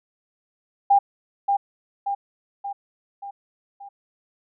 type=tone with echo; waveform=sine; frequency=800 Hz; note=G5; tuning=35 cents sharp; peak=-12 dBFS; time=0.9-0.99 s; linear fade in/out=10 ms; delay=580 ms; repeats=5; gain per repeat=-5 dB; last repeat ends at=3.89 s; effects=none